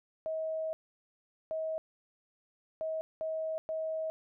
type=tone bursts at uneven times; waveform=sine; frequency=637 Hz; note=D#5; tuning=41 cents sharp; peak=-32 dBFS; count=5; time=0.26-0.73 / 1.51-1.78 / 2.81-3.01 / 3.21-3.58 / 3.69-4.1 s; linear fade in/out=0 ms; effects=none